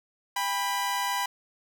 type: tone pair together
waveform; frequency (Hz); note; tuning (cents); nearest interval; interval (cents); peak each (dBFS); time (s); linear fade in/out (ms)
sawtooth; 799.1 / 987.8; G5 / B5; +33 / 0; major third; 367; -28 / -24; 0.36-1.26; 5
effects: none